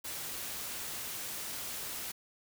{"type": "noise", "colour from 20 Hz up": "white", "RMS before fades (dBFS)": -40, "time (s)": [0.04, 2.12], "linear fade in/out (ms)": 10, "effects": []}